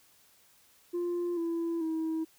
sine tone with pitch steps, 349.2 / 334.8 / 321 Hz, F4 / E4 / E4, 0 / +27 / -46 cents, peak -27 dBFS, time 0.93-2.25 s, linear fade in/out 20 ms, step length 440 ms, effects tanh soft clip ceiling -28 dBFS + white hiss -63 dBFS RMS until 2.38 s

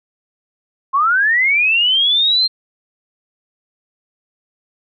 sine linear sweep, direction up, 1046.5 to 4201 Hz, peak -11 dBFS, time 0.93-2.48 s, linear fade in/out 20 ms, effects none

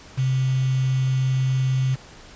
sine tone with quantisation, 130.81 Hz, C3, in tune, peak -18 dBFS, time 0.17-1.96 s, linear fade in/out 20 ms, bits 6, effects pink hiss -45 dBFS RMS until 2.35 s + resampled to 16000 Hz

